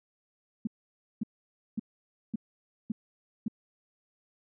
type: tone bursts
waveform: sine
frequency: 220 Hz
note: A3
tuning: in tune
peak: -27 dBFS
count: 6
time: 0.65-3.482 s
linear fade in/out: 5 ms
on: 22 ms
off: 540 ms
effects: none